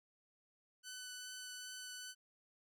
10% pulse tone with vibrato, 1500 Hz, F#6, 23 cents sharp, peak -38 dBFS, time 0.83-2.15 s, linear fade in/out 50 ms, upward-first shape triangle, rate 2.5 Hz, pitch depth 10 cents each way, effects none

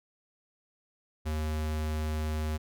square tone, 77.3 Hz, D#2, 11 cents flat, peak -30 dBFS, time 1.25-2.58 s, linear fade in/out 20 ms, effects none

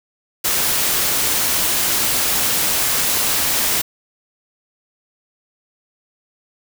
white noise, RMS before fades -18 dBFS, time 0.44-3.82 s, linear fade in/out 10 ms, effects none

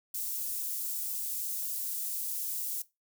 white high-pass noise, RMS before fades -35 dBFS, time 0.14-2.82 s, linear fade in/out 5 ms, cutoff 9100 Hz, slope 12 dB/octave, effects noise-tail reverb RT60 0.2 s tail -17 dB re dry

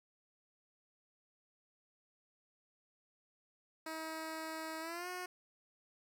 10% pulse tone with pitch glide, 319.1 to 362.3 Hz, D#4 to F#4, +44 to -36 cents, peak -33 dBFS, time 3.86-5.26 s, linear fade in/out 5 ms, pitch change +220 cents, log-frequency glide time 4.8-5.08 s, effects none

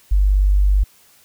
sine tone, 49 Hz, G1, in tune, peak -11 dBFS, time 0.11-0.84 s, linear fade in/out 10 ms, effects white hiss -52 dBFS RMS until 1.24 s

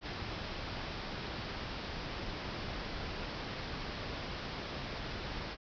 pink low-pass noise, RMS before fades -41 dBFS, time 0.01-5.57 s, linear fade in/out 50 ms, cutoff 5400 Hz, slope 96 dB/octave, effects none

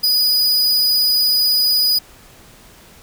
45% pulse tone, 4942 Hz, D#8, 13 cents flat, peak -12 dBFS, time 0.03-1.99 s, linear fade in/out 10 ms, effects pink hiss -45 dBFS RMS until 3.02 s

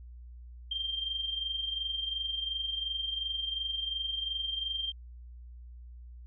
sine tone with amplitude modulation, 3171 Hz, G7, 19 cents sharp, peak -29 dBFS, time 0.71-4.92 s, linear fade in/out 5 ms, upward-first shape sine, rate 22.8 Hz, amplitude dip 60%, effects added 60 Hz sine -45 dBFS peak until 6.26 s

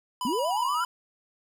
square tone with vibrato, 980 Hz, B5, 14 cents flat, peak -29 dBFS, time 0.21-0.85 s, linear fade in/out 2 ms, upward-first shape square, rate 8.4 Hz, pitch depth 31 cents each way
sine linear sweep, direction up, 207.3 to 1408 Hz, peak -26 dBFS, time 0.25-0.84 s, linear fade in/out 2 ms
effects none

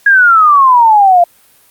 sine exponential sweep, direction down, 1661.2 to 681 Hz, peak -3 dBFS, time 0.06-1.24 s, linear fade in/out 5 ms, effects white hiss -47 dBFS RMS until 1.7 s + Opus 48 kbps

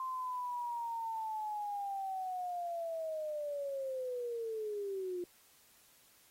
sine linear sweep, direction down, 1046.5 to 349.2 Hz, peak -36 dBFS, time 0-5.24 s, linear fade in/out 2 ms, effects white hiss -65 dBFS RMS until 6.3 s + AAC 48 kbps

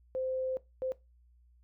sine tone bursts at uneven times, 519 Hz, C5, 14 cents flat, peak -31 dBFS, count 2, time 0.15-0.57 / 0.82-0.92 s, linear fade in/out 0 ms, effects noise-tail reverb RT60 0.2 s tail -18 dB re dry + added 60 Hz sine -60 dBFS peak until 1.63 s

